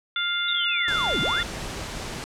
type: harmonic tone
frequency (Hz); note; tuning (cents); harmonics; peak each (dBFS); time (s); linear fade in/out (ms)
700; F5; +4; 2 / 3 / 4 / 5; -27 / -32 / -37 / -26; 0.16-1.43; 2
type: linear two-way sweep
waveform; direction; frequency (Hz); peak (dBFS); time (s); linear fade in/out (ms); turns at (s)
sine; down then up; 3791 to 103.83 to 1920; -26; 0.48-1.41; 5; 1.21
type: noise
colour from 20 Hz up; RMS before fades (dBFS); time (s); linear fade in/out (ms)
pink; -33; 0.88-2.24; 0
effects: low-pass 8000 Hz 12 dB/octave